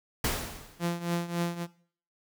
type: noise with exponential decay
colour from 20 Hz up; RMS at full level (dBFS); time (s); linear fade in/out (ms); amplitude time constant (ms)
pink; -26; 0.24-0.93; 5; 150
type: tone with tremolo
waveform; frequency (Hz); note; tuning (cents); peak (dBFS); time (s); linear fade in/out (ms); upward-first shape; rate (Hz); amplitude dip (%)
sawtooth; 171.9; F3; -27; -22; 0.79-1.67; 50; triangle; 3.6; 85
effects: noise-tail reverb RT60 0.5 s tail -18 dB re dry